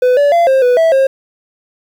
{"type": "tone with pitch steps", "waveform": "triangle", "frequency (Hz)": [501, 575, 684, 531, 494, 654, 536], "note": ["B4", "D5", "F5", "C5", "B4", "E5", "C5"], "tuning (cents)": [25, -37, -36, 25, 0, -14, 42], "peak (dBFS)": -5, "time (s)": [0.02, 1.07], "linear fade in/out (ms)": 5, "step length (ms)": 150, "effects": ["7-bit"]}